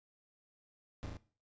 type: noise with echo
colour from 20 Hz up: brown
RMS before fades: -41 dBFS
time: 1.03-1.06 s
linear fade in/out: 0 ms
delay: 36 ms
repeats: 3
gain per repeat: -2 dB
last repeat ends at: 1.168 s
effects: noise-tail reverb RT60 0.4 s tail -18 dB re dry + resampled to 16000 Hz